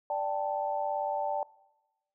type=chord; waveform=sine; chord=D suspended fourth; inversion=none; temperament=just; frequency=587.3 / 783.1 / 881 Hz; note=D5 / G5 / A5; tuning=0 / -2 / +2 cents; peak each=-33 dBFS; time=0.1-1.43 s; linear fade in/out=2 ms; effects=noise-tail reverb RT60 1.0 s tail -22 dB re dry